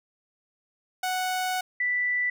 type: tone pair in turn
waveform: sawtooth / sine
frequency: 740 / 1975.6 Hz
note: F#5 / B6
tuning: 0 / 0 cents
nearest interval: octave + perfect fourth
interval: 1700 cents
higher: second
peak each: -22 / -23 dBFS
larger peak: first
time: 1.03-1.61 / 1.8-2.3 s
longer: first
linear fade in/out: 5 ms
effects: none